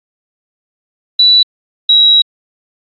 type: tone pair in turn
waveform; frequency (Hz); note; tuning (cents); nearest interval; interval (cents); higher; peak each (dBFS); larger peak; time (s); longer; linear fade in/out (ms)
sine; 3951 / 3863; B7 / B7; 0 / -39; unison; 39; first; -4; neither; 1.19-1.43 / 1.89-2.22; second; 5
effects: AAC 48 kbps